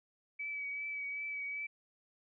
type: tone with vibrato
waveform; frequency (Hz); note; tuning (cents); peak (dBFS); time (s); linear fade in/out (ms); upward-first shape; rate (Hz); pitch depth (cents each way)
sine; 2286; D7; -47; -37; 0.39-1.67; 10; triangle; 2.6; 26
effects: none